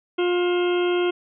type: harmonic tone with a mistuned harmonic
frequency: 354.3 Hz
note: F4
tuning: 25 cents sharp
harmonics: 1 / 2 / 3 / 4 / 6 / 7 / 8 / 9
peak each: -19 / -32 / -34 / -33 / -36 / -36 / -39 / -35 dBFS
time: 0.18-1.11 s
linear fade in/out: 10 ms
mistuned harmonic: 7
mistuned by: +88 cents
effects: none